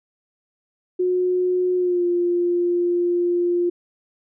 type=tone with pitch glide; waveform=sine; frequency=363.4 to 350.2 Hz; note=F#4 to F4; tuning=-31 to +5 cents; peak=-17 dBFS; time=0.99-3.7 s; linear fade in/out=10 ms; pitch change=-64 cents; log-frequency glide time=1.76-2.05 s; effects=none